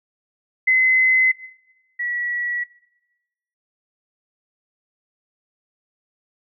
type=tone pair in turn; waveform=sine; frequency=2042 / 1934.3 Hz; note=C7 / B6; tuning=-43 / -37 cents; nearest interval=minor second; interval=94 cents; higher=first; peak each=-12 / -22 dBFS; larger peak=first; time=0.67-1.32 / 1.99-2.64 s; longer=neither; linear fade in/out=10 ms; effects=noise-tail reverb RT60 1.0 s tail -19 dB re dry